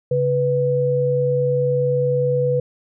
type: tone pair together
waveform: sine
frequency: 138.59 / 493.9 Hz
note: C#3 / B4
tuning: 0 / 0 cents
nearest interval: octave + minor seventh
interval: 2200 cents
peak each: -21 / -17 dBFS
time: 0.11-2.6 s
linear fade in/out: 5 ms
effects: none